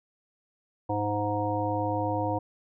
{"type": "harmonic tone", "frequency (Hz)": 103.83, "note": "G#2", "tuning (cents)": 0, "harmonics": [1, 3, 5, 7, 9], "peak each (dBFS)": [-32, -32, -32, -32, -32], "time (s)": [0.89, 2.39], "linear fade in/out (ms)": 10, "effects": []}